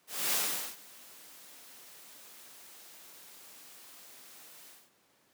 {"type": "noise with ADSR envelope", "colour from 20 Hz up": "white", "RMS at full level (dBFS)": -29, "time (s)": [0.07, 4.91], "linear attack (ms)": 250, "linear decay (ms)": 440, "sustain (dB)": -24, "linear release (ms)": 230, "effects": ["pink hiss -68 dBFS RMS until 5.33 s", "high-pass 200 Hz 12 dB/octave"]}